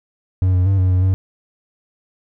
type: tone with pitch steps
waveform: triangle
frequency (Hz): 92.8 / 90.9 / 97.3 / 92.5 / 91.6 / 94.3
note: F#2 / F#2 / G2 / F#2 / F#2 / F#2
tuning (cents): +6 / -30 / -12 / 0 / -17 / +33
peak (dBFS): -10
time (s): 0.42-1.14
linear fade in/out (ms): 0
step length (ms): 120
effects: none